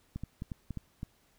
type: clicks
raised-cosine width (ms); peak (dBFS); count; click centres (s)
5; -25; 7; 0.16 / 0.236 / 0.421 / 0.518 / 0.707 / 0.773 / 1.031
effects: pink hiss -68 dBFS RMS until 1.38 s